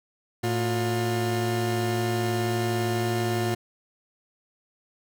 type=tone pair together; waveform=30% pulse; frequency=112.26 / 356.4 Hz; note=A2 / F4; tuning=+35 / +35 cents; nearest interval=octave + minor sixth; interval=2000 cents; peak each=-24 dBFS; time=0.43-3.55 s; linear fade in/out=10 ms; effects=none